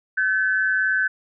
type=tone pair together; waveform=sine; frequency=1527 / 1722.9 Hz; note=G6 / A6; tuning=-46 / -37 cents; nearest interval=major second; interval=209 cents; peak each=-19 / -24 dBFS; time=0.17-1.08 s; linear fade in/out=10 ms; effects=none